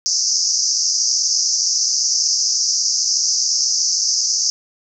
white band-pass noise, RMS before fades -18 dBFS, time 0.06-4.5 s, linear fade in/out 0 ms, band 4900 to 6400 Hz, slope 96 dB/octave, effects none

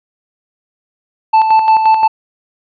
triangle tone with tremolo, 880 Hz, A5, in tune, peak -3 dBFS, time 1.33-2.08 s, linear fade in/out 10 ms, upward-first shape square, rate 5.7 Hz, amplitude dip 50%, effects resampled to 11025 Hz

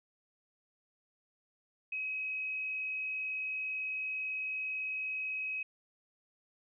sine tone with frequency modulation, 2544 Hz, D#7, 38 cents sharp, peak -34 dBFS, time 1.92-5.63 s, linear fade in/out 5 ms, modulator 57.9 Hz, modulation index 0.41, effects none

